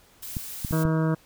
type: noise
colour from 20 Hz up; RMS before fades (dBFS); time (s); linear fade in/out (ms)
blue; -37; 0.22-0.84; 10
type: clicks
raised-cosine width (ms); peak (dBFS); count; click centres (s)
5; -17; 4; 0.368 / 0.648 / 0.71 / 0.853
type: harmonic tone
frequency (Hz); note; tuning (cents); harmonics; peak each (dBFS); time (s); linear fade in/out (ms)
159.5; D#3; +43; 1 / 2 / 3 / 4 / 6 / 7 / 8 / 9 / 10; -22 / -28 / -32 / -34 / -38 / -39 / -40 / -41 / -42; 0.72-1.15; 10
effects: pink hiss -57 dBFS RMS until 1.25 s